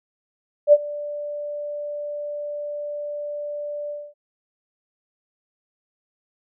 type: tone with ADSR envelope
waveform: sine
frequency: 587.3 Hz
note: D5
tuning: in tune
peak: -6 dBFS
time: 0.67-4.14 s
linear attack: 57 ms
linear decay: 43 ms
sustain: -21 dB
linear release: 240 ms
effects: none